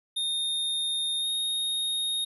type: tone with pitch glide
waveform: square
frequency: 3672 to 3719 Hz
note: A#7 to A#7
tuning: -27 to -5 cents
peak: -27 dBFS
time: 0.16-2.25 s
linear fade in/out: 10 ms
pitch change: +22 cents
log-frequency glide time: 1.19-1.27 s
effects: none